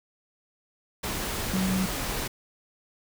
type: tone in noise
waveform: sine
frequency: 188.2 Hz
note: F#3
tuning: 30 cents sharp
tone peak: -24 dBFS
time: 1.53-1.86 s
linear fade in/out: 10 ms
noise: pink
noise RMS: -31 dBFS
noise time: 1.03-2.28 s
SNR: +4 dB
effects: none